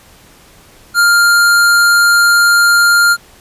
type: tone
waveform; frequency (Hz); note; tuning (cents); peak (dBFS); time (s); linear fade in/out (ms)
square; 1401; F6; +5; -7; 0.94-3.17; 50
effects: pink hiss -43 dBFS RMS until 3.4 s + resampled to 32000 Hz